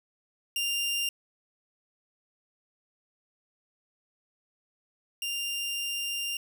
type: tone pair in turn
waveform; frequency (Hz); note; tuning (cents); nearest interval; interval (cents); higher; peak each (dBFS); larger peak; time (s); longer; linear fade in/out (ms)
sawtooth; 2794 / 2794; F7 / F7; 0 / 0; unison; 0; neither; -24 / -27; first; 0.56-1.09 / 5.22-6.37; second; 2
effects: none